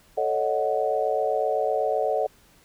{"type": "chord", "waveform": "sine", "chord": "D# half-diminished seventh", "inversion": "second", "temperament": "equal", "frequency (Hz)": [440, 554.4, 622.3, 740], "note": ["A4", "C#5", "D#5", "F#5"], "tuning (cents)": [0, 0, 0, 0], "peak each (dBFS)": -27, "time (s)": [0.17, 2.27], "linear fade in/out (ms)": 10, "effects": ["pink hiss -57 dBFS RMS until 2.64 s"]}